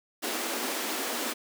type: high-pass noise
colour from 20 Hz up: pink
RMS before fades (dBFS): -32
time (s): 0.22-1.34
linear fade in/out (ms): 20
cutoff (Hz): 220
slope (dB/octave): 96
effects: none